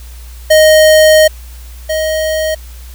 square tone pair in turn, 622.3 / 627.4 Hz, D#5 / D#5, 0 / +14 cents, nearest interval unison, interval 14 cents, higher second, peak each -4 / -13 dBFS, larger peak first, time 0.5-1.28 / 1.89-2.55 s, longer first, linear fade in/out 10 ms, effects added 60 Hz sine -28 dBFS peak until 2.94 s + white hiss -40 dBFS RMS until 2.94 s

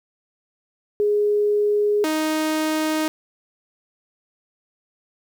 sine / sawtooth tone pair in turn, 415.3 / 311.8 Hz, G#4 / D#4, 0 / +4 cents, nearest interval perfect fourth, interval 496 cents, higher first, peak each -16 dBFS, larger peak neither, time 1-2.04 / 2.04-3.08 s, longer neither, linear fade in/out 0 ms, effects 9-bit

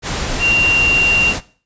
sine tone in noise, 2765 Hz, F7, 18 cents flat, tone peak -11 dBFS, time 0.39-1.34 s, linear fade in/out 50 ms, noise pink, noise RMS -21 dBFS, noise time 0.02-1.41 s, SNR +7 dB, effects noise-tail reverb RT60 0.4 s tail -17 dB re dry + resampled to 16000 Hz

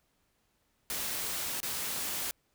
white noise with dropouts, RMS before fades -35 dBFS, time 0.9-2.31 s, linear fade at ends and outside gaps 0 ms, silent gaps 1.603-1.63 s, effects pink hiss -74 dBFS RMS until 2.54 s

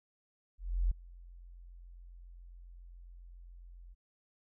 sine tone with ADSR envelope, 43.65 Hz, F1, in tune, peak -25 dBFS, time 0.58-3.95 s, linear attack 330 ms, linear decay 6 ms, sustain -24 dB, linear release 26 ms, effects none

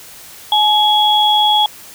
sine tone pair together, 847 / 3340 Hz, G#5 / G#7, +34 / +9 cents, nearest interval 2 octaves, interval 2375 cents, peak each -12 dBFS, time 0.52-1.66 s, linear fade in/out 2 ms, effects white hiss -37 dBFS RMS until 1.94 s

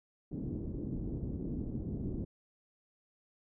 white low-pass noise, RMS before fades -38 dBFS, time 0.31-2.25 s, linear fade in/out 10 ms, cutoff 300 Hz, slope 24 dB/octave, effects none

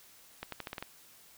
accelerating click train, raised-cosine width 0.3 ms, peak -22 dBFS, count 7, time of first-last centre 0.43-0.826 s, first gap 93 ms, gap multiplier 0.86, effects white hiss -58 dBFS RMS until 1.37 s

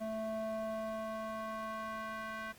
square tone with band-pass filter sweep, 220 Hz, A3, in tune, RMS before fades -40 dBFS, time 0-2.53 s, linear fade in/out 20 ms, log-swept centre 550 to 1500 Hz, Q 2.1, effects pink hiss -59 dBFS RMS until 2.58 s + Opus 48 kbps

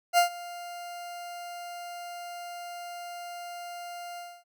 40% pulse tone with ADSR envelope, 700 Hz, F5, 4 cents sharp, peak -16 dBFS, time 0.13-4.44 s, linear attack 49 ms, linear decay 110 ms, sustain -21 dB, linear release 260 ms, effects none

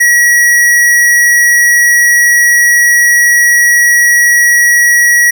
square tone, 1917 Hz, A#6, 48 cents sharp, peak -5 dBFS, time 0-5.31 s, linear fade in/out 10 ms, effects none

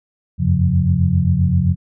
sine tone cluster, 86 / 93.6 / 136.1 / 177.2 Hz, F2 / F#2 / C#3 / F3, -26 / +20 / -31 / +25 cents, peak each -18 dBFS, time 0.38-1.76 s, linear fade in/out 50 ms, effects none

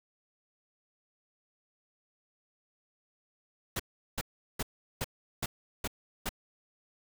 pink noise bursts, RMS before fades -33 dBFS, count 7, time 3.76-6.292 s, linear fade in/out 5 ms, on 36 ms, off 380 ms, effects none

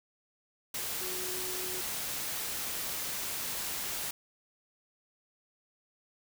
sine tone in noise, 367.7 Hz, F#4, 11 cents flat, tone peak -42 dBFS, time 1.01-1.81 s, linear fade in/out 5 ms, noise white, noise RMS -36 dBFS, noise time 0.74-4.11 s, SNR -9 dB, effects none

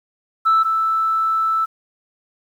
sine tone pair in turn, 1318.5 / 1318.5 Hz, E6 / E6, 0 / 0 cents, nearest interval unison, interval 0 cents, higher neither, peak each -10 / -15 dBFS, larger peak first, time 0.45-0.64 / 0.64-1.66 s, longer second, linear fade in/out 20 ms, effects tanh soft clip ceiling -9 dBFS + 8-bit

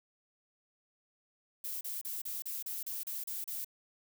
violet noise bursts, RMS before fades -39 dBFS, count 10, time 1.64-3.646 s, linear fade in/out 5 ms, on 170 ms, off 34 ms, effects none

